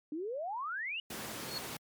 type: exponential sweep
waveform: sine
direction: up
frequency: 289.7 to 2960 Hz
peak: -35 dBFS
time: 0.12-1 s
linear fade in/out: 2 ms
type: noise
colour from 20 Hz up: pink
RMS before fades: -41 dBFS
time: 1.1-1.77 s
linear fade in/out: 5 ms
type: tone with exponential growth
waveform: sine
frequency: 4336 Hz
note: C#8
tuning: 39 cents flat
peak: -33 dBFS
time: 1.37-1.58 s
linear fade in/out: 2 ms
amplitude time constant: 44 ms
effects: high-pass 150 Hz 12 dB/octave + MP3 96 kbps